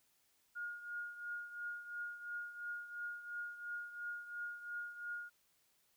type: tone with tremolo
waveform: sine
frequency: 1428 Hz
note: F6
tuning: 38 cents sharp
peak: -39 dBFS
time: 0.55-5.3 s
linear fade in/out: 20 ms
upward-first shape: triangle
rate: 2.9 Hz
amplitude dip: 75%
effects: white hiss -75 dBFS RMS until 5.96 s